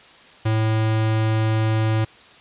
square tone, 110 Hz, A2, in tune, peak -18 dBFS, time 0.45-2.05 s, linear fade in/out 10 ms, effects white hiss -47 dBFS RMS until 2.4 s + resampled to 8000 Hz

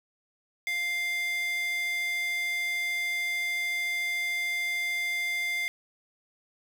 square tone with high-pass filter, 698.5 Hz, F5, in tune, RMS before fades -30 dBFS, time 0.67-5.68 s, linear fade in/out 0 ms, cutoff 2300 Hz, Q 6.8, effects none

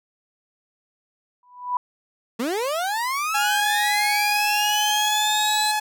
sine tone with exponential growth, 987.8 Hz, B5, in tune, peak -17 dBFS, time 1.43-1.77 s, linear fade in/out 2 ms, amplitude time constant 73 ms
30% pulse linear sweep, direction up, 213.6 to 4102 Hz, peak -20 dBFS, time 2.39-5.72 s, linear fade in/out 10 ms
sawtooth tone with pitch glide, 831 to 850.4 Hz, G#5 to G#5, +1 to +41 cents, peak -17 dBFS, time 3.34-5.8 s, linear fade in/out 10 ms, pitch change +40 cents, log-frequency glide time 4.39-5.34 s
effects none

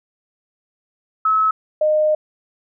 sine tone pair in turn, 1293 / 613.4 Hz, E6 / D#5, -34 / -25 cents, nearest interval octave + minor second, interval 1291 cents, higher first, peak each -13 dBFS, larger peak neither, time 1.25-1.51 / 1.81-2.15 s, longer second, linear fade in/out 5 ms, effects none

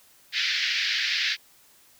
pink band-pass noise, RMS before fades -26 dBFS, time 0.32-1.37 s, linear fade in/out 50 ms, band 1700 to 5200 Hz, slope 48 dB/octave, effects white hiss -57 dBFS RMS until 1.99 s

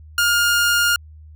sawtooth tone, 1415 Hz, F6, 22 cents sharp, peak -11 dBFS, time 0.18-0.96 s, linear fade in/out 2 ms, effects added 77 Hz sine -39 dBFS peak until 1.35 s

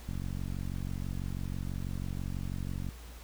click train, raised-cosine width 5 ms, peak -25 dBFS, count 130, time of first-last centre 0.09-2.888 s, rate 46.1 Hz, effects added 58 Hz sine -46 dBFS peak until 3.23 s + pink hiss -53 dBFS RMS until 3.23 s

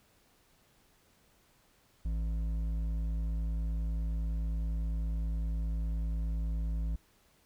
triangle tone with hard clipping, 54.9 Hz, A1, 3 cents flat, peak -32 dBFS, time 2.05-6.96 s, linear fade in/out 5 ms, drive 11 dB, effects pink hiss -67 dBFS RMS until 7.45 s

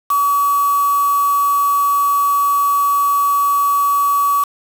sine tone with quantisation, 1138 Hz, C#6, 45 cents sharp, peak -12 dBFS, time 0.1-4.44 s, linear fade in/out 5 ms, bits 4, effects none

